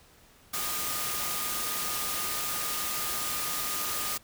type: tone in noise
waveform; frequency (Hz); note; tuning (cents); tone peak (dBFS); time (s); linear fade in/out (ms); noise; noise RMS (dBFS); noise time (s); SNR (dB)
sine; 1225; D#6; -27; -39; 0.53-4.18; 10; white; -32; 0.53-4.18; -10
effects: pink hiss -58 dBFS RMS until 4.23 s